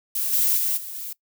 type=noise with level steps; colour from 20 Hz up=violet; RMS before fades=-25 / -20 / -23 / -35 / -33 dBFS; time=0.15-1.13 s; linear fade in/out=5 ms; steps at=0.32 / 0.56 / 0.76 / 0.94 s; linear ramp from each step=20 ms; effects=noise-tail reverb RT60 0.1 s tail -22 dB re dry